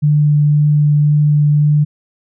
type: tone with vibrato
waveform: sine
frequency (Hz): 148.3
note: D3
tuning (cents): +17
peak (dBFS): -8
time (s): 0.02-1.85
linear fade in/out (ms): 20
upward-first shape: triangle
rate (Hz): 1.9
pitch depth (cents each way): 9
effects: none